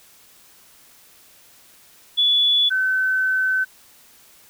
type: tone pair in turn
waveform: sine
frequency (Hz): 3430 / 1524.8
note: A7 / G6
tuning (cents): -45 / -48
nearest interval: octave + major second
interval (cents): 1403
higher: first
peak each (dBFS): -14 / -17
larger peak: first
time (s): 2.17-2.7 / 2.7-3.65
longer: second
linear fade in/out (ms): 20
effects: white hiss -51 dBFS RMS until 4.49 s